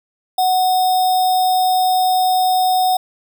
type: tone with sample-and-hold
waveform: sine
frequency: 740 Hz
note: F#5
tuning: in tune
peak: -12 dBFS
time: 0.38-2.97 s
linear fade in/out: 5 ms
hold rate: 4410 Hz
effects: none

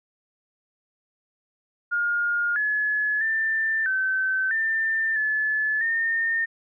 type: tone with pitch steps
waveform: sine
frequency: 1420 / 1704 / 1782 / 1536 / 1791 / 1727 / 1823 Hz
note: F6 / G#6 / A6 / G6 / A6 / A6 / A#6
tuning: +28 / +44 / +22 / -36 / +30 / -33 / -39 cents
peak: -21 dBFS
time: 1.91-6.46 s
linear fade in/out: 20 ms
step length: 650 ms
effects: none

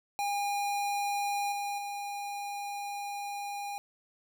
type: tone with level steps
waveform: square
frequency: 811 Hz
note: G#5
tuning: 41 cents flat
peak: -30 / -33 / -36 dBFS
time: 0.19-3.78 s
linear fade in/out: 0 ms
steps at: 1.52 / 1.78 s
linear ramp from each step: 2 ms
effects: none

